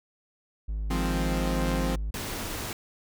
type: tone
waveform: triangle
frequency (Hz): 52.6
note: G#1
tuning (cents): +23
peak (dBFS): -26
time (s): 0.68-2.11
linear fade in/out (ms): 10
type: chord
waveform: sawtooth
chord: F minor seventh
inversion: third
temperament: equal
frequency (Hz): 155.56 / 174.61 / 207.7 / 261.6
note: Eb3 / F3 / Ab3 / C4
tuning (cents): 0 / 0 / 0 / 0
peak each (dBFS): -30 / -27 / -32 / -27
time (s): 0.9-1.96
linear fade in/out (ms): 10
type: noise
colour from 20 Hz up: pink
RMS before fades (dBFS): -34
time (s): 2.14-2.73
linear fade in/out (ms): 2
effects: none